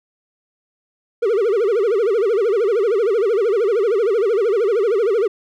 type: tone with vibrato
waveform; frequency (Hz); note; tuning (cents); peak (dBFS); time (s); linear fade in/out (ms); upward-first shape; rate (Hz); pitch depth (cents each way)
triangle; 428.4; A4; -46; -12; 1.22-5.28; 10; sine; 13; 210
effects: none